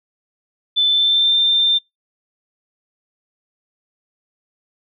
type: tone with pitch glide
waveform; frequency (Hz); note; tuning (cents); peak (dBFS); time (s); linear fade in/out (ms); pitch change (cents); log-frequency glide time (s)
sine; 3520 to 3586; A7 to A7; 0 to +32; -12; 0.76-1.79; 20; +32; 0.87-1.36
effects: noise-tail reverb RT60 0.2 s tail -26 dB re dry